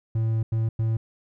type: tone bursts at uneven times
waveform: triangle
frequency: 112 Hz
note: A2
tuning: 31 cents sharp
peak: -19 dBFS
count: 3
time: 0.15-0.43 / 0.52-0.69 / 0.79-0.97 s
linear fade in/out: 5 ms
effects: none